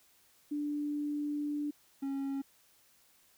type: tone pair in turn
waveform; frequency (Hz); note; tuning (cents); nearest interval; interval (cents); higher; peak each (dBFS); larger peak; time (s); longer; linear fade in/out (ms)
sine / triangle; 293.7 / 274.3; D4 / C#4; 0 / -18; minor second; 118; first; -32 / -31; second; 0.51-1.71 / 2.02-2.42; first; 10
effects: white hiss -66 dBFS RMS until 3.37 s